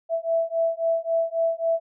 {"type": "beating tone pair", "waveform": "sine", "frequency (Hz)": [659.3, 663], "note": ["E5", "E5"], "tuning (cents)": [0, 10], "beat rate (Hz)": 3.7, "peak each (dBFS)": -24, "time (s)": [0.09, 1.8], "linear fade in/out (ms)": 50, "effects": []}